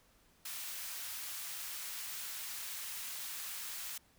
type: high-pass noise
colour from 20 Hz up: white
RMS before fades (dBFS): -43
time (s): 0.45-3.98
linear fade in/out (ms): 5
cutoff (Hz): 1100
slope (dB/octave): 12
effects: pink hiss -68 dBFS RMS until 4.18 s